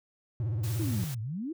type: tone with vibrato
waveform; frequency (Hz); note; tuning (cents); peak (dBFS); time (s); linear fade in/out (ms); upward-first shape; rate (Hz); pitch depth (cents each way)
triangle; 111.1; A2; +17; -26; 0.4-1.04; 0; sine; 17; 200
type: noise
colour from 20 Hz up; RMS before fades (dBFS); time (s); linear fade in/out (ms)
white; -43; 0.63-1.15; 10
type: exponential two-way sweep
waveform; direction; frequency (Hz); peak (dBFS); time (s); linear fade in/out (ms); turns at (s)
sine; down then up; 349.2 to 103.83 to 349.2; -32; 0.79-1.53; 10; 1.21
effects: none